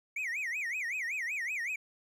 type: tone with vibrato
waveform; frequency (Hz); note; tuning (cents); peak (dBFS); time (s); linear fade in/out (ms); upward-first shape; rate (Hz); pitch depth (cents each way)
triangle; 2163; C#7; -43; -31; 0.16-1.76; 5; sine; 5.3; 290
effects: none